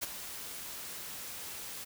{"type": "noise with ADSR envelope", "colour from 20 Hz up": "white", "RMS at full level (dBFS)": -33, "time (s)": [0.01, 1.85], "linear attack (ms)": 23, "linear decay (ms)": 18, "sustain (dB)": -10, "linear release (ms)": 18, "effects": []}